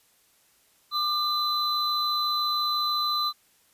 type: tone pair together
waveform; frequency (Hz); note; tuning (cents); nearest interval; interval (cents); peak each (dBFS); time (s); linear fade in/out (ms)
triangle; 1196 / 4023; D6 / B7; +31 / +31; octave + major sixth; 2100; -25; 0.91-3.33; 50
effects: white hiss -63 dBFS RMS until 3.73 s + resampled to 32000 Hz